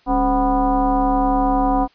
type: tone with frequency modulation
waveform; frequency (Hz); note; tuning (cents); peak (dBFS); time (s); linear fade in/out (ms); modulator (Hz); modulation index
sine; 512; C5; -38; -14; 0.06-1.88; 50; 238; 2
effects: white hiss -56 dBFS RMS until 1.94 s + resampled to 11025 Hz